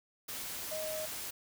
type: tone in noise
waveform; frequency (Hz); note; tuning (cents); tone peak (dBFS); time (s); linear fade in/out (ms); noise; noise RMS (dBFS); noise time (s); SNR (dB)
sine; 624; D#5; +5; -37; 0.71-1.06; 10; white; -41; 0.28-1.31; +1
effects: none